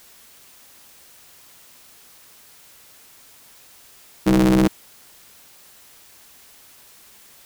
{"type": "ring-modulated tone", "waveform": "40% pulse", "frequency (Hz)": 62, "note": "B1", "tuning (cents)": 7, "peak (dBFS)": -9, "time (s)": [4.26, 4.68], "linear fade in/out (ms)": 10, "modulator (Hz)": 256, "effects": ["white hiss -49 dBFS RMS until 7.45 s"]}